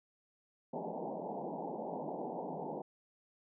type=band-pass noise; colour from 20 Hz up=white; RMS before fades=-41 dBFS; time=0.73-2.82 s; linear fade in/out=5 ms; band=150 to 910 Hz; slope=96 dB/octave; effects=none